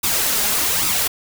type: noise with flanger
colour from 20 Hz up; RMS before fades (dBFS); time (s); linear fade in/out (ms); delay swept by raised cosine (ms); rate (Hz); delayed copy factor
white; -19; 0.03-1.08; 10; 0.81 to 4.91; 1.2; +0.55
effects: none